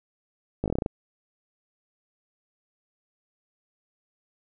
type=slowing click train; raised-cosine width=2 ms; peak=-13 dBFS; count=9; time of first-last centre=0.64-0.861 s; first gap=18 ms; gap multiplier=1.12; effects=none